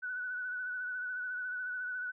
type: tone with vibrato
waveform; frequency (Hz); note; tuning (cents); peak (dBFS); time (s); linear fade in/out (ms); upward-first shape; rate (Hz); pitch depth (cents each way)
sine; 1487; F#6; +8; -35; 0.02-2.12; 20; sine; 14; 33
effects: none